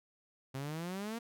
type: exponential sweep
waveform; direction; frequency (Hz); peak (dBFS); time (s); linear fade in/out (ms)
sawtooth; up; 130.4 to 237; -34; 0.54-1.19; 10
effects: none